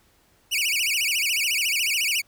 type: tone with vibrato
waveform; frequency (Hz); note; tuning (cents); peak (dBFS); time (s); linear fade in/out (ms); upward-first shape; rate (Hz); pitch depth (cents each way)
sawtooth; 2566; E7; -47; -18; 0.51-2.22; 20; sine; 14; 260
effects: pink hiss -61 dBFS RMS until 2.27 s